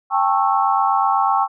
sine chord, A dominant seventh, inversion third, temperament just, 792 / 880 / 1100 / 1320 Hz, G5 / A5 / C#6 / E6, +18 / 0 / -14 / +2 cents, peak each -18 / -21 / -19 / -23 dBFS, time 0.1-1.48 s, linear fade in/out 50 ms, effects none

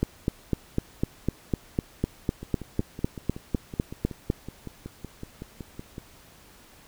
two click trains, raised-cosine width 3 ms, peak -10 / -23 dBFS, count 18 / 20, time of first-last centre 0.03-4.301 / 2.43-5.981 s, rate 3.98 / 5.35 Hz, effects pink hiss -53 dBFS RMS until 6.87 s

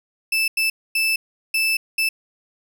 35% pulse tone bursts at uneven times, 2637 Hz, E7, in tune, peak -16 dBFS, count 5, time 0.32-0.48 / 0.57-0.7 / 0.95-1.16 / 1.54-1.77 / 1.98-2.09 s, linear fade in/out 5 ms, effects none

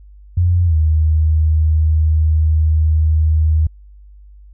sine tone with pitch glide, 87.9 to 78.31 Hz, F2 to D#2, +12 to +12 cents, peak -10 dBFS, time 0.37-3.67 s, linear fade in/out 5 ms, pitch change -200 cents, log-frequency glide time 0.65-0.75 s, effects added 50 Hz sine -38 dBFS peak until 4.53 s

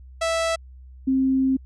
sawtooth / sine tone pair in turn, 658 / 264.6 Hz, E5 / C4, -3 / +20 cents, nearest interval octave + major third, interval 1577 cents, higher first, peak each -17 dBFS, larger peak neither, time 0.21-0.56 / 1.07-1.57 s, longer second, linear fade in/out 10 ms, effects added 64 Hz sine -41 dBFS peak until 1.65 s + resampled to 22050 Hz

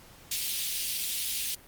pink high-pass noise, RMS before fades -31 dBFS, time 0.31-1.55 s, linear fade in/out 5 ms, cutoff 2900 Hz, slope 24 dB/octave, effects pink hiss -53 dBFS RMS until 1.67 s + Opus 48 kbps

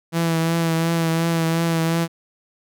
sawtooth tone with vibrato, 165.2 Hz, E3, 4 cents sharp, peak -14 dBFS, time 0.12-2.08 s, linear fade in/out 50 ms, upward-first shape triangle, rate 2.8 Hz, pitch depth 30 cents each way, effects none

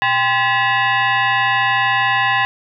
sine tone with frequency modulation, 120 Hz, B2, 49 cents flat, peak -13 dBFS, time 0.02-2.45 s, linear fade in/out 0 ms, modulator 913 Hz, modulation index 2.6, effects none

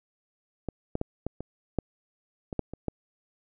clicks, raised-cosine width 2 ms, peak -18 / -15 / -15 / -17 / -22 / -12 / -21 / -13 / -24 / -15 dBFS, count 10, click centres 0.687 / 0.954 / 1.014 / 1.266 / 1.406 / 1.787 / 2.528 / 2.593 / 2.736 / 2.883 s, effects none

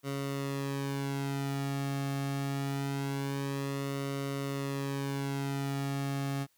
sawtooth tone with flanger, 138.59 Hz, C#3, in tune, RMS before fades -34 dBFS, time 0.03-6.47 s, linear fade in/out 50 ms, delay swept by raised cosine 1.2 to 2.04 ms, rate 0.24 Hz, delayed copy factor -0.75, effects white hiss -71 dBFS RMS until 6.57 s

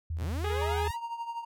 sine tone with pitch glide, 81.4 to 79.4 Hz, E2 to D#2, -21 to +36 cents, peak -30 dBFS, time 0.1-0.91 s, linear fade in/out 5 ms, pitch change -43 cents, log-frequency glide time 0.44-0.53 s
sawtooth linear sweep, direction up, 41.2 to 1002 Hz, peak -33 dBFS, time 0.16-0.97 s, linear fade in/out 50 ms
harmonic tone, 415.3 Hz, G#4, in tune, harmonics 1 / 2 / 3 / 4 / 5 / 6 / 7 / 8 / 9, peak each -32 / -38 / -42 / -44 / -46 / -48 / -49 / -50 / -51 dBFS, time 0.44-0.88 s, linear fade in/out 5 ms
triangle tone with tremolo, 931 Hz, A#5, 2 cents flat, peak -29 dBFS, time 0.61-1.45 s, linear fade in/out 10 ms, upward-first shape triangle, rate 12 Hz, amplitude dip 75%
effects none

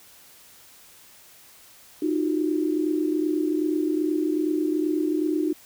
sine tone cluster, 307.2 / 349.7 / 377.8 Hz, D#4 / F4 / F#4, -22 / +2 / +36 cents, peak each -23 / -27 / -30 dBFS, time 2.02-5.53 s, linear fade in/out 5 ms, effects white hiss -51 dBFS RMS until 5.65 s

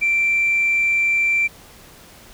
sine tone, 2349 Hz, D7, in tune, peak -14 dBFS, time 0.01-1.48 s, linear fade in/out 20 ms, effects tanh soft clip ceiling -11 dBFS + pink hiss -45 dBFS RMS until 2.33 s

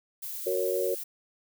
violet noise, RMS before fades -37 dBFS, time 0.22-1.04 s, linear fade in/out 10 ms
sine chord, F# major, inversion none, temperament equal, 370 / 466.2 / 554.4 Hz, F#4 / A#4 / C#5, 0 / 0 / 0 cents, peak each -30 dBFS, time 0.46-0.95 s, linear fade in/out 10 ms
effects none

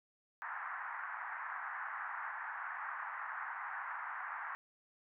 white band-pass noise, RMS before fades -43 dBFS, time 0.42-4.55 s, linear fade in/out 0 ms, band 820 to 1800 Hz, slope 48 dB/octave, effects none

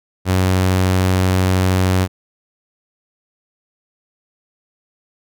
sawtooth tone, 93 Hz, F#2, 9 cents sharp, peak -9 dBFS, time 0.25-2.08 s, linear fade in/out 50 ms, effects none

